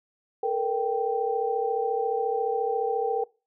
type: tone cluster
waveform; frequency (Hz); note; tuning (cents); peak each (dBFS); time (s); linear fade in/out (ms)
sine; 441.3 / 475.6 / 782; A4 / A#4 / G5; +5 / +35 / -4; -28; 0.43-3.24; 5
effects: noise-tail reverb RT60 0.3 s tail -22 dB re dry